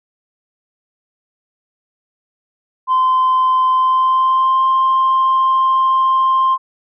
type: tone with pitch glide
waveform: sine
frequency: 1033 to 1052.3 Hz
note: C6 to C6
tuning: -22 to +10 cents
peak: -9 dBFS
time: 2.87-6.58 s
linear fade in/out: 50 ms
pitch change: +32 cents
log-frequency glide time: 3.72-4.65 s
effects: tanh soft clip ceiling -8 dBFS